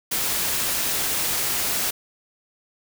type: noise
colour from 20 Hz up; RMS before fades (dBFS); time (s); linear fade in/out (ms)
white; -24; 0.11-1.91; 10
effects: none